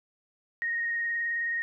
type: tone with vibrato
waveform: sine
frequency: 1864.7 Hz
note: A#6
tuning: in tune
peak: -27 dBFS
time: 0.62-1.62 s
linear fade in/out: 0 ms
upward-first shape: sine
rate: 19 Hz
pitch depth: 15 cents each way
effects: none